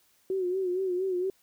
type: tone with vibrato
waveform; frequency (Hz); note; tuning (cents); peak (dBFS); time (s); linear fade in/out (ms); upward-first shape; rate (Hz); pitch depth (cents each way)
sine; 370; F#4; 0; -26; 0.3-1.3; 2; sine; 4.3; 71
effects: white hiss -66 dBFS RMS until 1.42 s